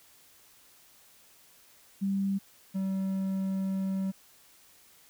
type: tone pair in turn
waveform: sine / triangle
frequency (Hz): 196 / 191.86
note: G3 / G3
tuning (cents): 0 / -37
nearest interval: unison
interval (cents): 37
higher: first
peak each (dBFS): -26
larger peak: neither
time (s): 2.01-2.39 / 2.74-4.12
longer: second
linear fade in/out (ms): 20
effects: white hiss -59 dBFS RMS until 5.09 s